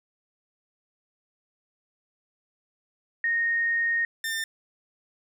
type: tone pair in turn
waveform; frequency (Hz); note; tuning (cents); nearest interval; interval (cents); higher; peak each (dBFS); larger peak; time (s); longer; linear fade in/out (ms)
sine / sawtooth; 1855 / 1799.1; A#6 / A6; -9 / +38; minor second; 53; first; -22 / -24; first; 3.24-4.05 / 4.24-4.44; first; 2
effects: none